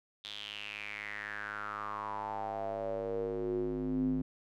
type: tone with band-pass filter sweep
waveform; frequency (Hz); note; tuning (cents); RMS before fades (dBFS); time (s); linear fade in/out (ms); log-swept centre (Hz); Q
square; 52; G#1; +3; -37; 0.24-4.22; 5; 3600 to 230; 6.4
effects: none